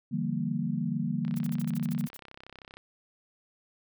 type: chord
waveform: sine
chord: E half-diminished seventh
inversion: third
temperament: equal with one note detuned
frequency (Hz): 146.83 / 169.06 / 196 / 233.1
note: D3 / E3 / G3 / Bb3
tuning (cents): 0 / +44 / 0 / 0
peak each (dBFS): -34 / -33 / -34 / -32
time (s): 0.11-2.08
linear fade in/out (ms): 20
type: click train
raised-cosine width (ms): 0.3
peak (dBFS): -30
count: 51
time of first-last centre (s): 1.25-2.77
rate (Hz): 32.9
type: noise bursts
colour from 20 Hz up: blue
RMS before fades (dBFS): -45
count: 11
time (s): 1.36-2.17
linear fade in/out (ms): 5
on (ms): 30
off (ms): 48
effects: none